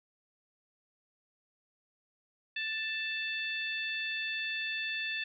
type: harmonic tone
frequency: 882 Hz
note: A5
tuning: 4 cents sharp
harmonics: 2 / 3 / 4 / 5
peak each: -37 / -36 / -40 / -48 dBFS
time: 2.56-5.24 s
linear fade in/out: 5 ms
effects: none